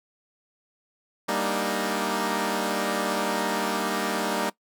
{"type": "chord", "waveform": "10% pulse", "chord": "Eb major seventh", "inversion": "first", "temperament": "equal", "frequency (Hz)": [196, 233.1, 293.7, 311.1], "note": ["G3", "Bb3", "D4", "Eb4"], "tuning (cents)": [0, 0, 0, 0], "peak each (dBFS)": [-21, -21, -25, -23], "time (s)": [1.28, 4.5], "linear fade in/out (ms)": 10, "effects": ["noise-tail reverb RT60 0.1 s tail -20 dB re dry"]}